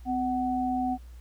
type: tone pair together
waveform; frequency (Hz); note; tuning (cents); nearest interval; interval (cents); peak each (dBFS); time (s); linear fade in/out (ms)
sine; 255.6 / 747.6; C4 / F#5; -40 / +18; octave + perfect fifth; 1858; -28; 0.05-0.98; 50
effects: added 60 Hz sine -43 dBFS peak until 1.2 s + pink hiss -62 dBFS RMS until 1.2 s